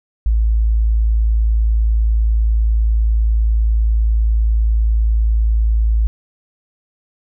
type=tone; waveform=sine; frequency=55 Hz; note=A1; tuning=in tune; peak=-11 dBFS; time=0.26-6.07 s; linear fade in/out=0 ms; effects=none